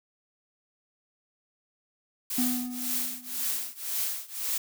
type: noise with tremolo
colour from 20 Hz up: blue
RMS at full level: -28 dBFS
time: 2.3-4.58 s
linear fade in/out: 5 ms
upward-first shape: triangle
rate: 1.9 Hz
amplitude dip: 95%
type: tone with exponential decay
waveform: triangle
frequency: 248.1 Hz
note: B3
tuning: 8 cents sharp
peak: -22 dBFS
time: 2.38-3.72 s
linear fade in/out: 5 ms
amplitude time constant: 290 ms
effects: none